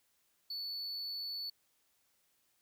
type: tone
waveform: triangle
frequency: 4454 Hz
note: C#8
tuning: 7 cents sharp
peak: -37 dBFS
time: 0.5-1.5 s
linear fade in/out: 5 ms
effects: white hiss -75 dBFS RMS until 2.61 s